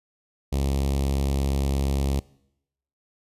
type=tone with notch filter; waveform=sawtooth; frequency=68.6 Hz; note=C#2; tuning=17 cents flat; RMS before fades=-24 dBFS; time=0.52-2.2 s; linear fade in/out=10 ms; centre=1500 Hz; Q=0.66; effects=noise-tail reverb RT60 0.8 s tail -22 dB re dry + resampled to 32000 Hz